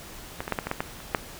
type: clicks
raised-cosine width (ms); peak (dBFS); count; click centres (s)
0.5; -15 / -16 / -9 / -11 / -14 / -11 / -11 / -28 / -6; 9; 0.405 / 0.479 / 0.523 / 0.588 / 0.67 / 0.714 / 0.805 / 1.003 / 1.148
effects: pink hiss -43 dBFS RMS until 1.39 s